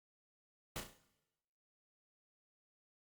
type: noise with echo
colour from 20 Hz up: pink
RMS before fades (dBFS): -42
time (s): 0.76-0.8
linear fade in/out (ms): 0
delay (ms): 34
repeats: 5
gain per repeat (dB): -6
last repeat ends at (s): 0.97
effects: noise-tail reverb RT60 1.0 s tail -17 dB re dry + Opus 48 kbps